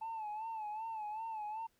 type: tone with vibrato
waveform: sine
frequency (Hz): 872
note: A5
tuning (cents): -16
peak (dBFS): -37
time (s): 0.01-1.67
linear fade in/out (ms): 10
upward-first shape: sine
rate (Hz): 2.6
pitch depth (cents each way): 73
effects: tanh soft clip ceiling -37 dBFS + pink hiss -75 dBFS RMS until 1.79 s